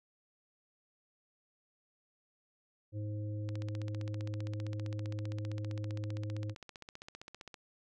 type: harmonic tone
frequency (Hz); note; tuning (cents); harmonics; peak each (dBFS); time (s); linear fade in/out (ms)
105.2; G#2; +23; 1 / 3 / 5; -36 / -46 / -50; 2.92-6.55; 50
type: click train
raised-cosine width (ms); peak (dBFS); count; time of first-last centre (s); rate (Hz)
0.2; -30; 63; 3.49-7.542; 15.3
effects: none